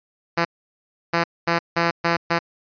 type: tone bursts at uneven times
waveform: 5% pulse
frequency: 169.2 Hz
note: E3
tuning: 45 cents sharp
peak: -6 dBFS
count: 6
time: 0.37-0.45 / 1.13-1.24 / 1.47-1.59 / 1.76-1.91 / 2.04-2.17 / 2.3-2.39 s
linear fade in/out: 10 ms
effects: resampled to 11025 Hz

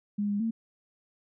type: tone with pitch steps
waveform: sine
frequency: 205.6 / 203.7 / 226 Hz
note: G#3 / G#3 / A3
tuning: -17 / -33 / +47 cents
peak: -26 dBFS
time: 0.18-0.51 s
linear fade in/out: 10 ms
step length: 110 ms
effects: none

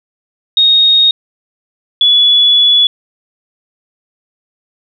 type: tone pair in turn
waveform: sine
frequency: 3729 / 3415 Hz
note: A#7 / G#7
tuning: 0 / +48 cents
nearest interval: major second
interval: 152 cents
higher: first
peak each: -5 dBFS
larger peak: neither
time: 0.57-1.11 / 2.01-2.87 s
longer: second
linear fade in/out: 2 ms
effects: none

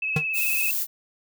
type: tone with vibrato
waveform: sine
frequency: 2590 Hz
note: E7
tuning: 31 cents flat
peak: -24 dBFS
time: 0.02-0.71 s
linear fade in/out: 5 ms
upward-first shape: sine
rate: 18 Hz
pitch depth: 35 cents each way
type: tone with exponential decay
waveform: square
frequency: 153.7 Hz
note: D#3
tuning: 21 cents flat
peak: -18 dBFS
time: 0.16-0.25 s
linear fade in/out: 5 ms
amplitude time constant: 18 ms
type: noise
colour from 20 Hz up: violet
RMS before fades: -26 dBFS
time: 0.33-0.87 s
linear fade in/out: 50 ms
effects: none

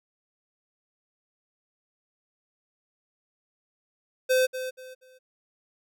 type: tone with echo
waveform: square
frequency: 514 Hz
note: C5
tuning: 31 cents flat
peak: -20 dBFS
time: 4.29-4.47 s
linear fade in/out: 20 ms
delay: 240 ms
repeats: 3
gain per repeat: -11 dB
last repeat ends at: 5.19 s
effects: none

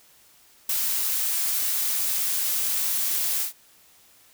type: noise with ADSR envelope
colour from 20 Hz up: blue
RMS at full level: -22 dBFS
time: 0.69-3.53 s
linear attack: 6 ms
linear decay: 4 ms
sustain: -3 dB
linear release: 120 ms
effects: white hiss -56 dBFS RMS until 4.33 s

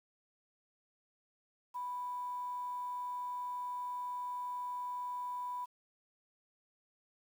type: tone with quantisation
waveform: sine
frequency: 987.8 Hz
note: B5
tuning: in tune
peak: -37 dBFS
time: 1.74-5.66 s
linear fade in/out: 20 ms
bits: 10
effects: none

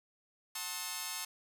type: chord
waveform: 5% pulse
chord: F# diminished seventh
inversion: none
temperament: just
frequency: 740 / 888 / 1065.6 / 1278.7 Hz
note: F#5 / A5 / C6 / Eb6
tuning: 0 / +16 / +31 / +47 cents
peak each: -37 / -31 / -31 / -33 dBFS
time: 0.55-1.25 s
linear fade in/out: 5 ms
effects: none

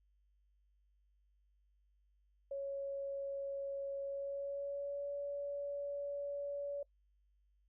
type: tone with pitch glide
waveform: sine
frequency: 554.4 to 569 Hz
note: C#5 to C#5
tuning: 0 to +45 cents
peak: -38 dBFS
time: 2.51-6.83 s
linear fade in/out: 5 ms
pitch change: +45 cents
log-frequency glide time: 4.02-5.11 s
effects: noise-tail reverb RT60 0.1 s tail -23 dB re dry + added 50 Hz sine -70 dBFS peak until 7.68 s

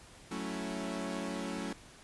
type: chord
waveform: sawtooth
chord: F# minor seventh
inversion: none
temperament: equal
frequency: 185 / 220 / 277.2 / 329.6 Hz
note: F#3 / A3 / C#4 / E4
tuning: 0 / 0 / 0 / 0 cents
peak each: -37 / -37 / -37 / -40 dBFS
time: 0.31-1.73 s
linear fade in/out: 5 ms
effects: pink hiss -55 dBFS RMS until 2.03 s + resampled to 24000 Hz

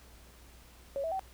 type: tone with pitch steps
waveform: sine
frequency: 554.4 / 651.7 / 766.1 Hz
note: C#5 / E5 / G5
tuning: 0 / -20 / -40 cents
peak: -31 dBFS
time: 0.96-1.194 s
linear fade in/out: 0 ms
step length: 78 ms
effects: added 60 Hz sine -55 dBFS peak until 1.33 s + pink hiss -58 dBFS RMS until 1.33 s

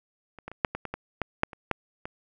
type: clicks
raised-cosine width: 0.5 ms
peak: -29 / -22 / -26 / -6 / -17 / -19 / -17 / -12 / -6 / -27 / -9 / -20 dBFS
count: 12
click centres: 0.387 / 0.48 / 0.516 / 0.648 / 0.75 / 0.853 / 0.94 / 1.217 / 1.434 / 1.532 / 1.713 / 2.055 s
effects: none

